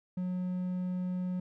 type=tone; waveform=triangle; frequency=181.8 Hz; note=F#3; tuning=30 cents flat; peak=-29 dBFS; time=0.17-1.4 s; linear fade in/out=5 ms; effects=none